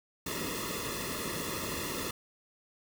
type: noise with comb filter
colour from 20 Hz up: pink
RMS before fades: -36 dBFS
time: 0.26-2.11 s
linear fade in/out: 5 ms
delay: 1.3 ms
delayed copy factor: -1
effects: none